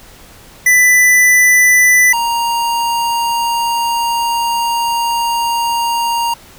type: tone pair in turn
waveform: square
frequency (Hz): 1990 / 935.4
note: B6 / A#5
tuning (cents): +13 / +6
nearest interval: octave + minor second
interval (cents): 1307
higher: first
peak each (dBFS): -7 / -14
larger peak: first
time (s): 0.66-2.13 / 2.13-6.34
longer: second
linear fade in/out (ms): 5
effects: pink hiss -40 dBFS RMS until 6.58 s